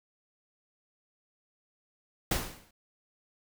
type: noise with exponential decay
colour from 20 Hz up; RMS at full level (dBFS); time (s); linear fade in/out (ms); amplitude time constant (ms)
pink; -26; 2.31-2.71; 5; 86
effects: none